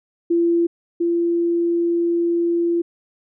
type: tone pair in turn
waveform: sine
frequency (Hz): 340 / 341.3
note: F4 / F4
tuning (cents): -46 / -40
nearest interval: unison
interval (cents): 6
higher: second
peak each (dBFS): -14 / -16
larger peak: first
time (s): 0.3-0.67 / 1-2.82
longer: second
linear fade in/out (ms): 10
effects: none